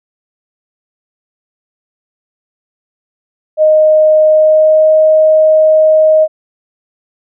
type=tone with pitch glide; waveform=sine; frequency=620 to 625.4 Hz; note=D#5 to D#5; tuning=-6 to +9 cents; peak=-4 dBFS; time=3.57-6.28 s; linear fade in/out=50 ms; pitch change=+15 cents; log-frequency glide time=4.28-4.92 s; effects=none